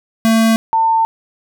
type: tone pair in turn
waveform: square / sine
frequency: 224.7 / 898.8 Hz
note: A3 / A5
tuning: +37 / +37 cents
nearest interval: 2 octaves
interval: 2400 cents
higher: second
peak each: -10 dBFS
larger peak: neither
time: 0.25-0.56 / 0.73-1.05 s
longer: second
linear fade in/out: 0 ms
effects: none